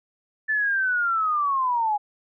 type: linear sweep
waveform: sine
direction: down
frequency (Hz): 1760 to 815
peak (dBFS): -20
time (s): 0.48-1.98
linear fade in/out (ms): 20
effects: none